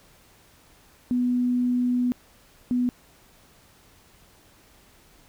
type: tone bursts at uneven times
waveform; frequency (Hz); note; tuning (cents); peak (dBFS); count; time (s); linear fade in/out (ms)
sine; 246.9; B3; 0; -20; 2; 1.11-2.12 / 2.71-2.89; 0
effects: pink hiss -56 dBFS RMS until 5.28 s